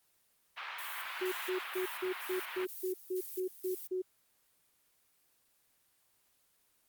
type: band-pass noise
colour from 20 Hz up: pink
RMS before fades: -42 dBFS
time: 0.56-2.66 s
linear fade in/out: 20 ms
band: 990 to 3200 Hz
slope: 24 dB/octave
type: noise with tremolo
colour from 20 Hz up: violet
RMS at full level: -45 dBFS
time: 0.78-3.87 s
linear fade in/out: 5 ms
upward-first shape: square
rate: 2.1 Hz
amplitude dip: 65%
type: tone bursts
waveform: sine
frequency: 370 Hz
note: F#4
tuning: in tune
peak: -32 dBFS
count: 11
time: 1.21-4.02 s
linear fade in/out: 10 ms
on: 110 ms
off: 160 ms
effects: white hiss -72 dBFS RMS until 6.88 s + Opus 24 kbps